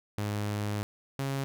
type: tone pair in turn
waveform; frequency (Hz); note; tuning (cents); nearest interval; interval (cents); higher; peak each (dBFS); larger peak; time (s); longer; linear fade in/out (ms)
sawtooth; 103.9 / 136.73; G#2 / C#3; +1 / -23; perfect fourth; 476; second; -26; neither; 0.18-0.83 / 1.19-1.44; first; 0
effects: none